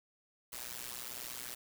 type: noise with amplitude modulation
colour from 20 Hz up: white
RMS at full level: -40 dBFS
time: 0.52-1.55 s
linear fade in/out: 10 ms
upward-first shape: sine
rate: 122 Hz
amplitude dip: 95%
effects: none